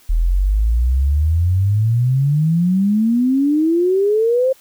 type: exponential sweep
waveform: sine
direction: up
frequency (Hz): 39.22 to 535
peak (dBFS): -12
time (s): 0.09-4.53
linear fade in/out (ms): 10
effects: white hiss -50 dBFS RMS until 4.6 s